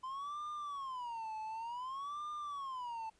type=tone with vibrato; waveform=triangle; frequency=1023 Hz; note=C6; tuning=39 cents flat; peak=-38 dBFS; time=0.03-3.1 s; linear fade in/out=10 ms; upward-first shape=sine; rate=0.55 Hz; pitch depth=280 cents each way; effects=pink hiss -71 dBFS RMS until 3.19 s + resampled to 22050 Hz

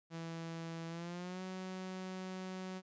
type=tone with pitch glide; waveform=sawtooth; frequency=165.2 to 186.5 Hz; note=E3 to F#3; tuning=+4 to +14 cents; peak=-38 dBFS; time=0.1-2.82 s; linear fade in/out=50 ms; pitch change=+210 cents; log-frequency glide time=0.88-1.42 s; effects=resampled to 16000 Hz

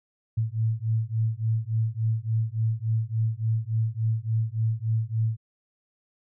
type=beating tone pair; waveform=sine; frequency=110 / 113.5 Hz; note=A2 / A#2; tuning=0 / -46 cents; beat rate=3.5 Hz; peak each=-26 / -26 dBFS; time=0.37-5.37 s; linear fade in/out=10 ms; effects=none

